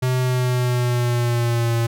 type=tone with pitch glide; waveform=square; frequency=127.5 to 116.24 Hz; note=C3 to A#2; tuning=-44 to -4 cents; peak=-18 dBFS; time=0.02-1.87 s; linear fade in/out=10 ms; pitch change=-160 cents; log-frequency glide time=0.2-1.76 s; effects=none